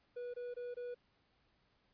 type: tone bursts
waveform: triangle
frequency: 487.6 Hz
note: B4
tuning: 22 cents flat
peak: -39 dBFS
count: 4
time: 0.16-0.946 s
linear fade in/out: 10 ms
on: 180 ms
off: 22 ms
effects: pink hiss -75 dBFS RMS until 1.93 s + resampled to 11025 Hz